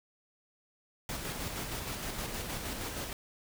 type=noise with tremolo; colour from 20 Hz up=pink; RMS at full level=-37 dBFS; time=1.09-3.13 s; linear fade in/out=2 ms; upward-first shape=square; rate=6.4 Hz; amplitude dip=30%; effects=none